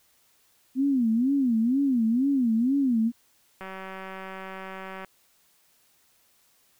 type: tone with vibrato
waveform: sine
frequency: 250 Hz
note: B3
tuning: 21 cents sharp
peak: -20 dBFS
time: 0.75-3.12 s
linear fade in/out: 50 ms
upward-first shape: sine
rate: 2.1 Hz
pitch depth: 210 cents each way
type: click train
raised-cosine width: 0.5 ms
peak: -24 dBFS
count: 274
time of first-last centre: 3.61-5.047 s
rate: 190 Hz
effects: white hiss -64 dBFS RMS until 6.79 s